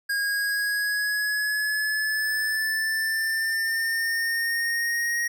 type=linear sweep; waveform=square; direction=up; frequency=1628 to 1882 Hz; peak=-24 dBFS; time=0.09-5.28 s; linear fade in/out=10 ms; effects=none